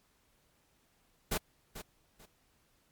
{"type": "noise with echo", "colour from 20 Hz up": "pink", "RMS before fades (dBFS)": -32, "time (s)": [1.31, 1.38], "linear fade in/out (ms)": 10, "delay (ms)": 440, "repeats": 2, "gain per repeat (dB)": -12, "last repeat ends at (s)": 2.26, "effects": ["pink hiss -71 dBFS RMS until 2.91 s", "MP3 96 kbps"]}